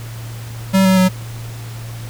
square tone with pitch steps, 191.6 / 188.53 / 185.5 Hz, G3 / F#3 / F#3, -39 / +33 / +5 cents, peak -10 dBFS, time 0.73-1.09 s, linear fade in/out 20 ms, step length 120 ms, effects added 115 Hz sine -27 dBFS peak until 2.09 s + pink hiss -37 dBFS RMS until 2.09 s

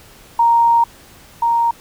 sine tone pair in turn, 932.3 / 932.3 Hz, A#5 / A#5, 0 / 0 cents, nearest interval unison, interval 0 cents, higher neither, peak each -9 / -12 dBFS, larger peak first, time 0.39-0.84 / 1.42-1.71 s, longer first, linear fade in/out 5 ms, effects pink hiss -44 dBFS RMS until 1.8 s

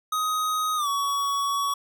square tone with pitch glide, 1255 to 1124.6 Hz, D#6 to C#6, +15 to +25 cents, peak -24 dBFS, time 0.12-1.74 s, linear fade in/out 5 ms, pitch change -190 cents, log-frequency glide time 0.76-0.88 s, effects none

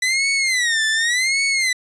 sawtooth tone with vibrato, 1975.5 Hz, B6, in tune, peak -13 dBFS, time 0.02-1.73 s, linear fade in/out 5 ms, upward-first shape sine, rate 0.88 Hz, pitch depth 200 cents each way, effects resampled to 22050 Hz

